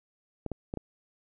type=clicks; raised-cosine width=2 ms; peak=-20 dBFS; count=4; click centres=0.463 / 0.517 / 0.739 / 0.773 s; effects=none